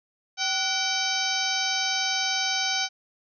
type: harmonic tone with a mistuned harmonic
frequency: 770 Hz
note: G5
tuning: 31 cents flat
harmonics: 1 / 2 / 3 / 4 / 5 / 6 / 7 / 8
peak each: -32 / -32 / -32 / -32 / -32 / -32 / -32 / -32 dBFS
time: 0.37-2.89 s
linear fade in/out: 50 ms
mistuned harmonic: 2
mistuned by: -82 cents
effects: none